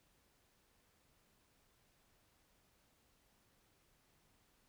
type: silence
effects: pink hiss -74 dBFS RMS until 4.68 s